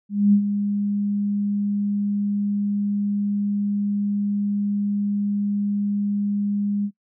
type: tone with ADSR envelope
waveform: sine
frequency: 203.6 Hz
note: G#3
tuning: 34 cents flat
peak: -11 dBFS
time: 0.09-6.91 s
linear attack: 240 ms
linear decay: 81 ms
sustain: -9 dB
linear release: 64 ms
effects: noise-tail reverb RT60 0.1 s tail -22 dB re dry